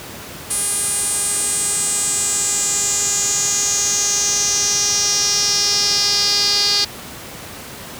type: tone with band-pass filter sweep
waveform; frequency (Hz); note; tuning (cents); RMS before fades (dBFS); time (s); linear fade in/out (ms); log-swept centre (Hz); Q
sawtooth; 407.3; G#4; -34; -18; 0.5-6.85; 10; 9500 to 4700; 6.5
effects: pink hiss -33 dBFS RMS until 7.99 s + high-pass 80 Hz 12 dB/octave